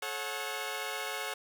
10% pulse tone cluster, 431.1 / 546 / 733 Hz, A4 / C#5 / F#5, -35 / -26 / -16 cents, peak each -31 dBFS, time 0.02-1.34 s, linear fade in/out 5 ms, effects none

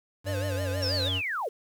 square tone with pitch glide, 97.2 to 93.51 Hz, G2 to F#2, -14 to +19 cents, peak -30 dBFS, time 0.24-1.22 s, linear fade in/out 50 ms, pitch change -67 cents, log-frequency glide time 0.47-0.6 s
square tone with vibrato, 554.4 Hz, C#5, in tune, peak -33 dBFS, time 0.26-1.09 s, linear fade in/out 10 ms, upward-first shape sine, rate 6.2 Hz, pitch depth 160 cents each way
sine linear sweep, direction down, 5588 to 370 Hz, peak -28 dBFS, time 0.82-1.49 s, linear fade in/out 10 ms
effects 9-bit

